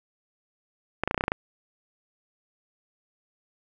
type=clicks; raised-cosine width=0.5 ms; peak=-9 dBFS; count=9; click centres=1.036 / 1.076 / 1.111 / 1.145 / 1.178 / 1.209 / 1.239 / 1.281 / 1.319 s; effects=none